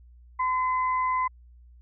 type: tone pair together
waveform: sine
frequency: 1020.3 / 2037 Hz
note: C6 / C7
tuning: -44 / -47 cents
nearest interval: octave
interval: 1197 cents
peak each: -23 / -34 dBFS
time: 0.39-1.28 s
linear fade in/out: 10 ms
effects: added 60 Hz sine -49 dBFS peak until 1.81 s